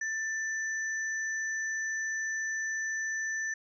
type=tone pair together; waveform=sine; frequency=1773 / 5990 Hz; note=A6 / F#8; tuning=+13 / +20 cents; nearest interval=octave + major sixth; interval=2107 cents; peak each=-31 / -40 dBFS; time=0.01-3.54 s; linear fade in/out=5 ms; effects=none